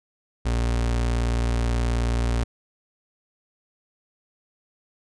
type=tone; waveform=35% pulse; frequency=58.7 Hz; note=A#1; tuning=13 cents sharp; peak=-19 dBFS; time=0.45-2.44 s; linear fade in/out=10 ms; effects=resampled to 22050 Hz